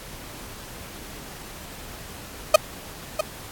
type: tone with echo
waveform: 35% pulse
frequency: 622.3 Hz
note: D#5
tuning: in tune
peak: -6 dBFS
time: 2.54-2.56 s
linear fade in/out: 5 ms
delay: 650 ms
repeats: 1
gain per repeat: -11 dB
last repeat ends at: 3.21 s
effects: pink hiss -40 dBFS RMS until 3.51 s + AAC 64 kbps